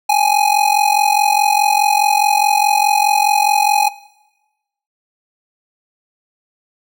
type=ring-modulated tone; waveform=square; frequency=830 Hz; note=G#5; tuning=1 cent flat; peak=-9 dBFS; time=0.09-3.89 s; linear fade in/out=5 ms; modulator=22.4 Hz; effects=noise-tail reverb RT60 1.0 s tail -20 dB re dry